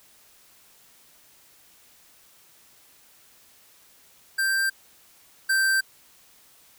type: tone pair in turn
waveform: square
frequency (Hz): 1574 / 1564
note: G6 / G6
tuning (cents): +7 / -4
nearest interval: unison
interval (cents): 11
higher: first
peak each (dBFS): -22 / -20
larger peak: second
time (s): 4.38-4.7 / 5.49-5.81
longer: neither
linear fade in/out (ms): 10
effects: white hiss -56 dBFS RMS until 6.78 s